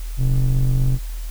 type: ring-modulated tone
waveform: triangle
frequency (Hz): 76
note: D#2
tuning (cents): -40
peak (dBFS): -9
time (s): 0.17-0.99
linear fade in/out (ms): 50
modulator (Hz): 52.1
effects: added 40 Hz sine -25 dBFS peak until 1.3 s + white hiss -43 dBFS RMS until 1.3 s